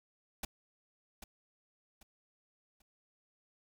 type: noise with echo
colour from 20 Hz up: pink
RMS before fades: -37 dBFS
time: 0.43-0.45 s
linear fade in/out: 5 ms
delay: 790 ms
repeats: 3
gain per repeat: -10 dB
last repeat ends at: 2.82 s
effects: none